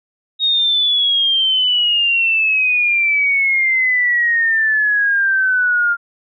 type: exponential sweep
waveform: sine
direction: down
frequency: 3756 to 1396.9 Hz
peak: -12 dBFS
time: 0.39-5.97 s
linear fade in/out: 50 ms
effects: none